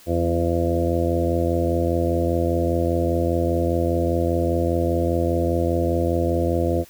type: harmonic tone with a mistuned harmonic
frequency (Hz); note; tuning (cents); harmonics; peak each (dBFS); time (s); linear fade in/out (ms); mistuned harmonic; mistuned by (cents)
85; F2; -46; 1 / 2 / 3 / 4 / 5 / 6 / 7 / 8; -23 / -30 / -28 / -24 / -34 / -25 / -30 / -29; 0.06-6.85; 50; 2; -22
effects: white hiss -49 dBFS RMS until 6.89 s